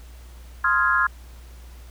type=chord; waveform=sine; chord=F minor seventh; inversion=second; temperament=equal with one note detuned; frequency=1046.5 / 1259.7 / 1396.9 / 1661.2 Hz; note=C6 / Eb6 / F6 / Ab6; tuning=0 / +21 / 0 / 0 cents; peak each=-23 / -25 / -21 / -22 dBFS; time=0.64-1.07 s; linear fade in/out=5 ms; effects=added 60 Hz sine -40 dBFS peak until 1.9 s + pink hiss -52 dBFS RMS until 1.9 s